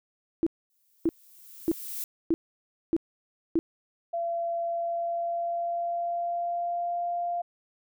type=tone bursts; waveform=sine; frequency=329.6 Hz; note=E4; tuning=in tune; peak=-20 dBFS; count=6; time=0.43-3.59 s; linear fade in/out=0 ms; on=35 ms; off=590 ms
type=noise with exponential growth; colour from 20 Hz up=violet; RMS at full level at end=-33 dBFS; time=0.7-2.04 s; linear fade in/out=1 ms; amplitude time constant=290 ms
type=tone with pitch glide; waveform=sine; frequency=680 to 696.3 Hz; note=F5 to F5; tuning=-46 to -5 cents; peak=-27 dBFS; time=4.13-7.42 s; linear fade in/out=10 ms; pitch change=+41 cents; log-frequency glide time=4.64-7 s
effects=none